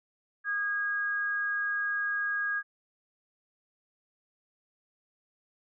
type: tone pair together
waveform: sine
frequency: 1227.9 / 1639 Hz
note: D#6 / G#6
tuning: -23 / -23 cents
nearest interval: perfect fourth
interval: 500 cents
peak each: -38 / -28 dBFS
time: 0.44-2.63 s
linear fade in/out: 50 ms
effects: none